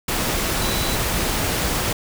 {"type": "tone in noise", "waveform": "sine", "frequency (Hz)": 3951, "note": "B7", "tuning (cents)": 0, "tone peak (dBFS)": -30, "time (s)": [0.61, 0.96], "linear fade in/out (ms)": 5, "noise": "pink", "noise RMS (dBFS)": -22, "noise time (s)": [0.08, 1.93], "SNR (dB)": -11, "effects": []}